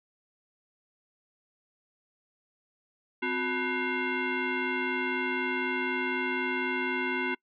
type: tone with frequency modulation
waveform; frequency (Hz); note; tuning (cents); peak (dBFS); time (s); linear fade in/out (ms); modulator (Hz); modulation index
sine; 878; A5; -4; -27; 3.22-7.35; 10; 620; 2.8
effects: noise-tail reverb RT60 0.1 s tail -25 dB re dry